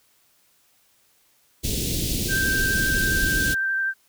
pink band-stop noise, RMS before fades -25 dBFS, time 1.63-3.55 s, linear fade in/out 20 ms, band 420 to 3100 Hz, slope 24 dB/octave
sine tone with vibrato, 1568 Hz, G6, in tune, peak -21 dBFS, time 2.28-3.94 s, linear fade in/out 50 ms, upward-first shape sine, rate 12 Hz, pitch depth 14 cents each way
effects white hiss -62 dBFS RMS until 4.08 s

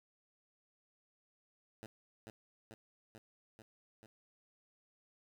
10% pulse tone with echo, 111 Hz, A2, 16 cents sharp, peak -39 dBFS, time 1.83-1.86 s, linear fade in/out 0 ms, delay 440 ms, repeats 5, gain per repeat -2 dB, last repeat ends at 4.06 s, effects none

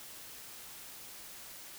silence, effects white hiss -49 dBFS RMS until 1.78 s

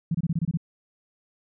sine tone bursts, 165.2 Hz, E3, 4 cents sharp, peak -21 dBFS, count 8, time 0.11-0.573 s, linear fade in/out 5 ms, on 36 ms, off 25 ms, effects none

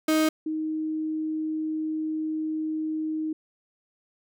35% pulse / sine tone pair in turn, 312.9 / 312.9 Hz, D#4 / D#4, +10 / +10 cents, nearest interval unison, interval 0 cents, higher neither, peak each -18 / -26 dBFS, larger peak first, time 0.08-0.29 / 0.46-3.33 s, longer second, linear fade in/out 5 ms, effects none

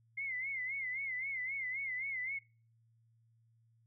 sine tone with vibrato, 2100 Hz, C7, 6 cents sharp, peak -36 dBFS, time 0.17-2.39 s, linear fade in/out 10 ms, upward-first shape sine, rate 3.8 Hz, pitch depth 98 cents each way, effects noise-tail reverb RT60 0.4 s tail -24 dB re dry + added 114 Hz sine -67 dBFS peak until 3.86 s

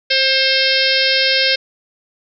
harmonic tone with a mistuned harmonic, 530 Hz, C5, 22 cents sharp, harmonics 1 / 3 / 4 / 5 / 6 / 7 / 8 / 9 / 10, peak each -21 / -21 / -21 / -21 / -21 / -21 / -21 / -21 / -21 dBFS, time 0.1-1.56 s, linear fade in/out 10 ms, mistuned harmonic 4, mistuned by +19 cents, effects none

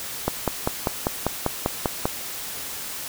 click train, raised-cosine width 1 ms, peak -6 dBFS, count 10, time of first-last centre 0.28-2.055 s, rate 5.07 Hz, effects white hiss -33 dBFS RMS until 3.08 s

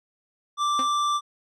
square tone, 1174.7 Hz, D6, in tune, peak -22 dBFS, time 0.57-1.21 s, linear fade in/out 50 ms
sawtooth tone with exponential decay, 261.6 Hz, C4, in tune, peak -24 dBFS, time 0.79-0.92 s, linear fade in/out 2 ms, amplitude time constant 27 ms
effects low-pass 6000 Hz 12 dB/octave

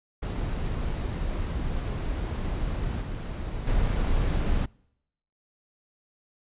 brown noise with level steps, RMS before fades -29 / -32 / -25 dBFS, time 0.22-4.66 s, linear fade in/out 10 ms, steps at 3.01 / 3.67 s, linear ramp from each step 5 ms, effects noise-tail reverb RT60 0.8 s tail -26 dB re dry + resampled to 8000 Hz

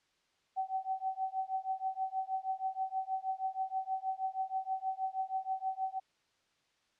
sine tone with tremolo, 762 Hz, G5, 49 cents flat, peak -29 dBFS, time 0.56-6 s, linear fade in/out 20 ms, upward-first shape triangle, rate 6.3 Hz, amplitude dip 100%, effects white hiss -74 dBFS RMS until 6.99 s + low-pass 5000 Hz 12 dB/octave

